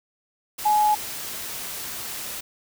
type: tone in noise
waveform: sine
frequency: 844 Hz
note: G#5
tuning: 28 cents sharp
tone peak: -16 dBFS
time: 0.65-0.95 s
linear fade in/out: 10 ms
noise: white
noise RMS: -33 dBFS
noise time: 0.58-2.41 s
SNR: +14 dB
effects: none